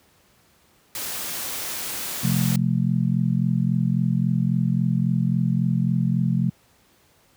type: noise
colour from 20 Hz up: white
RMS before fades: -30 dBFS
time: 0.95-2.56 s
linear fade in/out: 2 ms
type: chord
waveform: sine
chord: F major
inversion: second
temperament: just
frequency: 130.96 / 174.61 / 218.3 Hz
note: C3 / F3 / A3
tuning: +2 / 0 / -13 cents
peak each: -22 / -22 / -25 dBFS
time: 2.23-6.5 s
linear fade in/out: 10 ms
effects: pink hiss -59 dBFS RMS until 7.36 s + high-pass 60 Hz 12 dB/octave